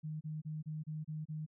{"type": "tone bursts", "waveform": "sine", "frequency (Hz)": 154.6, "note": "D#3", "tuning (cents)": -11, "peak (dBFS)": -38, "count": 7, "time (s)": [0.03, 1.464], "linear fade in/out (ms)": 20, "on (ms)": 180, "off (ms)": 29, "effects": []}